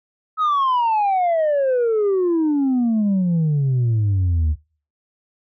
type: exponential sweep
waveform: sine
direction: down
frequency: 1291 to 73.42 Hz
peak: -13 dBFS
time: 0.37-4.56 s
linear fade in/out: 50 ms
effects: noise-tail reverb RT60 0.4 s tail -23 dB re dry + tanh soft clip ceiling -14 dBFS